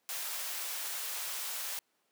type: high-pass noise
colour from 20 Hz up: white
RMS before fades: -38 dBFS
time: 0.09-1.79 s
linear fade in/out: 0 ms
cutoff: 610 Hz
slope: 12 dB/octave
effects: pink hiss -75 dBFS RMS until 2.11 s + high-pass 300 Hz 12 dB/octave